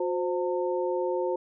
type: tone cluster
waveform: sine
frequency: 361.6 / 522 / 900 Hz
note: F#4 / C5 / A5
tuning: -40 / -4 / +39 cents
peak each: -28 / -29 / -34 dBFS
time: 0-1.36 s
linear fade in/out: 5 ms
effects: none